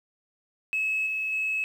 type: tone with level steps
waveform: sine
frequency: 2583 Hz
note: E7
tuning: 36 cents flat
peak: -23 / -26 / -24 dBFS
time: 0.73-1.64 s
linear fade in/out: 0 ms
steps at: 1.06 / 1.32 s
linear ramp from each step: 10 ms
effects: tanh soft clip ceiling -20 dBFS + 9-bit